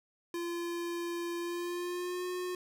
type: tone with pitch glide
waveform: square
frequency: 343.6 to 361.5 Hz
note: F4 to F#4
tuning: -28 to -40 cents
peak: -35 dBFS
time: 0.34-2.55 s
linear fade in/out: 2 ms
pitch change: +88 cents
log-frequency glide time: 1.39-2.26 s
effects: none